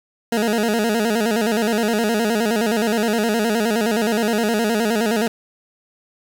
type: tone with vibrato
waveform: 20% pulse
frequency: 221 Hz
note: A3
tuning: 8 cents sharp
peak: -12 dBFS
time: 0.32-5.28 s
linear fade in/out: 5 ms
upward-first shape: square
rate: 9.6 Hz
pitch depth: 93 cents each way
effects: 8-bit